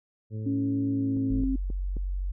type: harmonic tone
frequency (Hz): 108.6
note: A2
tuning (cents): -22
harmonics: 1 / 2 / 3 / 4 / 5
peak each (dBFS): -31 / -40 / -47 / -45 / -53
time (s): 0.3-1.45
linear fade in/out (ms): 50
type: tone with pitch glide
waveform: sine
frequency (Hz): 277.2 to 266.4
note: C#4 to C4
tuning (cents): 0 to +31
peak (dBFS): -25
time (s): 0.46-1.56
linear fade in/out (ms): 5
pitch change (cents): -69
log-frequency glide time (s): 0.89-1.4
type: click train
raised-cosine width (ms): 3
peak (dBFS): -25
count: 4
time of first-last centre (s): 1.17-1.968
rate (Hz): 3.76
type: tone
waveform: sine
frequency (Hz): 46.43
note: F#1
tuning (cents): +7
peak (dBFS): -27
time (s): 1.3-2.32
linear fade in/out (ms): 10
effects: none